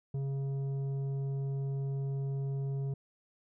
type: tone with tanh clipping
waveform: sine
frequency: 137.2 Hz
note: C#3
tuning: 17 cents flat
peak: -33 dBFS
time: 0.14-2.94 s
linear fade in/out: 5 ms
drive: 8 dB
effects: none